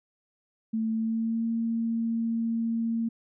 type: tone with pitch glide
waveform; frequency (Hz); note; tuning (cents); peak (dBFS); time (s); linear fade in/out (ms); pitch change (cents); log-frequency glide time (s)
sine; 222.3 to 228.7; A3 to A#3; +18 to -33; -25; 0.73-3.09; 10; +49; 0.92-1.47
effects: none